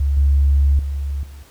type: tone with level steps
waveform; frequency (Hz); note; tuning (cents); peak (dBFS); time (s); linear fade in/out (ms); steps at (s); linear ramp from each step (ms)
sine; 70.1; C#2; +20; -14 / -10 / -20 / -34; 0-1.43; 5; 0.17 / 0.79 / 1.23; 2
effects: tanh soft clip ceiling -6 dBFS + pink hiss -49 dBFS RMS until 1.5 s